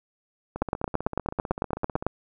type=two click trains; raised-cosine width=1 ms; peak=-18 / -9 dBFS; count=24 / 14; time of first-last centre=0.56-2.025 / 0.62-2.066 s; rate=15.7 / 8.99 Hz; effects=none